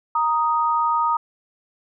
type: tone pair together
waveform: sine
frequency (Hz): 934 / 1245.3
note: A#5 / D#6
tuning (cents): +3 / +1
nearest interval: perfect fourth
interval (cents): 498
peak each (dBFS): -20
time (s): 0.15-1.17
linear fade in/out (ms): 5
effects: none